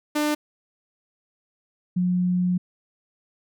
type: tone pair in turn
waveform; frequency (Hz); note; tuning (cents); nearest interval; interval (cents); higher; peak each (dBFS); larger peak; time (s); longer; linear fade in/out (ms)
sawtooth / sine; 299.1 / 179.97; D4 / F#3; +32 / -48; major sixth; 880; first; -17 / -19; first; 0.15-0.35 / 1.96-2.58; second; 10
effects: none